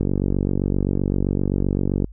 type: click train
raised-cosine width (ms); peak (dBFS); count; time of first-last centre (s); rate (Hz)
3; -8; 98; 0.01-2.044; 47.7
effects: added 50 Hz sine -37 dBFS peak until 2.12 s